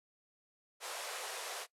pink band-pass noise, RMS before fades -43 dBFS, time 0.8-1.67 s, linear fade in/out 50 ms, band 440 to 12000 Hz, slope 48 dB/octave, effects noise-tail reverb RT60 0.1 s tail -19 dB re dry

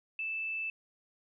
sine tone, 2637 Hz, E7, in tune, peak -33 dBFS, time 0.19-0.7 s, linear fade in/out 2 ms, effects none

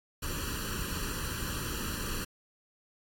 pink noise with comb filter, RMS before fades -35 dBFS, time 0.22-2.25 s, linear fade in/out 10 ms, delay 0.69 ms, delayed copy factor +1, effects AAC 64 kbps

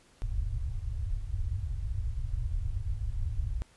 pink low-pass noise, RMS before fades -32 dBFS, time 0.22-3.62 s, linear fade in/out 0 ms, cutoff 110 Hz, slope 48 dB/octave, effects pink hiss -62 dBFS RMS until 3.76 s + resampled to 24000 Hz

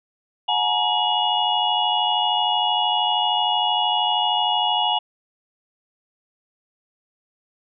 sine tone cluster, 730 / 850 / 943 / 2885 / 3414 Hz, F#5 / G#5 / A#5 / F#7 / G#7, -24 / +40 / +20 / -44 / +47 cents, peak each -25 / -23 / -26 / -22 / -29 dBFS, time 0.48-4.99 s, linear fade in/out 10 ms, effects none

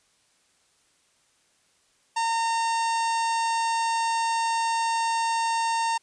harmonic tone with a mistuned harmonic, 914 Hz, A#5, 34 cents flat, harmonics 1 / 2 / 3 / 4 / 5 / 6 / 7 / 8 / 9 / 10, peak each -23 / -35 / -36 / -41 / -39 / -40 / -42 / -45 / -40 / -50 dBFS, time 2.16-5.98 s, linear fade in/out 10 ms, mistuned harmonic 9, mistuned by +27 cents, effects white hiss -65 dBFS RMS until 6.02 s + resampled to 22050 Hz

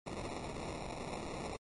violet noise with sample-and-hold, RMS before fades -42 dBFS, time 0.06-1.57 s, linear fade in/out 10 ms, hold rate 1575 Hz, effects low-pass 11000 Hz 12 dB/octave + MP3 48 kbps

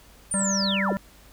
sine linear sweep, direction down, 9380 to 238.5 Hz, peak -24 dBFS, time 0.31-0.93 s, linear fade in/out 5 ms
harmonic tone, 196 Hz, G3, in tune, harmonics 1 / 3 / 5 / 7 / 9, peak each -25 / -32 / -36 / -37 / -38 dBFS, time 0.34-0.97 s, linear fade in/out 0 ms
effects added 50 Hz sine -53 dBFS peak until 1.32 s + pink hiss -53 dBFS RMS until 1.32 s

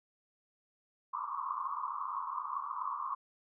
pink band-pass noise, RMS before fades -38 dBFS, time 1.13-3.15 s, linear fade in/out 10 ms, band 980 to 1200 Hz, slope 96 dB/octave, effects none

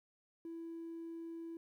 triangle tone, 331.8 Hz, E4, 11 cents sharp, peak -40 dBFS, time 0.45-1.57 s, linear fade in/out 2 ms, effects tanh soft clip ceiling -40 dBFS + 13-bit

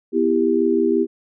sine chord, E minor, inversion second, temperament just, 247.2 / 329.6 / 395.6 Hz, B3 / E4 / G4, +2 / 0 / +16 cents, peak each -21 / -19 / -18 dBFS, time 0.12-1.07 s, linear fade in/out 50 ms, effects none

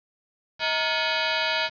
10% pulse ring-modulated tone, 784 Hz, G5, in tune, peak -11 dBFS, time 0.59-1.7 s, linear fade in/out 50 ms, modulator 148 Hz, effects resampled to 11025 Hz + 7-bit

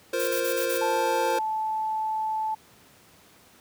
square chord, F suspended fourth, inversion none, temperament equal, 349.2 / 466.2 / 523.3 Hz, F4 / Bb4 / C5, 0 / 0 / 0 cents, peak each -33 / -30 / -28 dBFS, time 0.13-1.39 s, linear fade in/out 5 ms
blue noise bursts, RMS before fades -33 dBFS, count 5, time 0.19-0.781 s, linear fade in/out 10 ms, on 91 ms, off 34 ms
sine tone with pitch glide, 880 to 872.4 Hz, A5 to A5, 0 to -15 cents, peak -25 dBFS, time 0.81-2.55 s, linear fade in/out 10 ms, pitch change -15 cents, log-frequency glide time 1.25-1.44 s
effects pink hiss -55 dBFS RMS until 3.6 s + high-pass 100 Hz 12 dB/octave

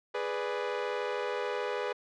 sawtooth chord, G# diminished, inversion none, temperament equal, 415.3 / 493.9 / 587.3 Hz, G#4 / B4 / D5, 0 / 0 / 0 cents, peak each -31 / -30 / -35 dBFS, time 0.14-1.93 s, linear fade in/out 10 ms, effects low-pass 3000 Hz 12 dB/octave

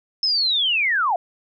sine linear sweep, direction down, 5274 to 656 Hz, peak -17 dBFS, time 0.23-1.16 s, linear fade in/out 2 ms, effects none

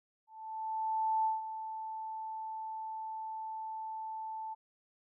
sine tone with ADSR envelope, 880 Hz, A5, in tune, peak -27 dBFS, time 0.27-4.55 s, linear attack 980 ms, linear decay 160 ms, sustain -11 dB, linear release 22 ms, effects none

